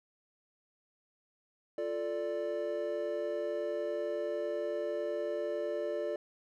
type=chord; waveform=triangle; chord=D minor; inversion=first; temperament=equal; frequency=349.2 / 440 / 587.3 Hz; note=F4 / A4 / D5; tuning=0 / 0 / 0 cents; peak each=-37 / -36 / -33 dBFS; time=1.78-6.16 s; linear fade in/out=2 ms; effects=none